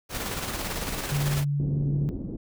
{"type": "noise with tremolo", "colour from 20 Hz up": "pink", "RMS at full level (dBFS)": -30, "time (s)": [0.09, 1.45], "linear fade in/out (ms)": 50, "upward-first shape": "square", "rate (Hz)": 18, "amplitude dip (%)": 35}
{"type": "tone", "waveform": "sine", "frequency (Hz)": 143.4, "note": "D3", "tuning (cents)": -41, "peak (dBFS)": -23, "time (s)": [1.12, 2.09], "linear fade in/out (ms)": 0}
{"type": "low-pass noise", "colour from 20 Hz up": "white", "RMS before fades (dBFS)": -33, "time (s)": [1.59, 2.37], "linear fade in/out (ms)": 10, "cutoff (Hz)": 320, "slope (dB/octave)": 24}
{"effects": []}